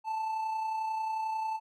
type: tone with amplitude modulation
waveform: triangle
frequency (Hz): 880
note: A5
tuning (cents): 0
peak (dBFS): -27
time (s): 0.04-1.6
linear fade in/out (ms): 50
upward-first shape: sine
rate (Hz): 31.2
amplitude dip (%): 35
effects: none